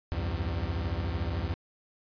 40% pulse tone cluster, 67 / 84.3 / 97.9 Hz, C2 / E2 / G2, +42 / +39 / -2 cents, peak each -34 / -31 / -35 dBFS, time 0.12-1.54 s, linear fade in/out 0 ms, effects resampled to 11025 Hz

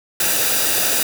white noise with comb filter, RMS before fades -18 dBFS, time 0.2-1.03 s, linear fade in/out 2 ms, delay 0.93 ms, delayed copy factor -0.55, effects none

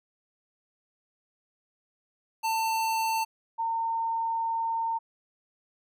square / sine tone pair in turn, 894 / 910.7 Hz, A5 / A#5, +27 / -41 cents, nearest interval unison, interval 32 cents, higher second, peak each -26 dBFS, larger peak neither, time 2.43-3.25 / 3.58-4.99 s, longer second, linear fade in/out 20 ms, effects none

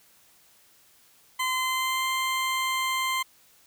20% pulse tone with pitch glide, 1029 to 1045.2 Hz, C6 to C6, -29 to -2 cents, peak -20 dBFS, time 1.39-3.23 s, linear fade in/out 10 ms, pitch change +27 cents, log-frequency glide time 1.52-2.07 s, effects white hiss -59 dBFS RMS until 3.66 s

